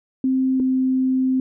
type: tone pair in turn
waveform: sine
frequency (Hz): 261.6 / 259.9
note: C4 / C4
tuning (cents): 0 / -11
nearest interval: unison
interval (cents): 11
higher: first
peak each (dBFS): -16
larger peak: neither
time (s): 0.24-0.6 / 0.6-1.4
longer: second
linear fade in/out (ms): 2
effects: none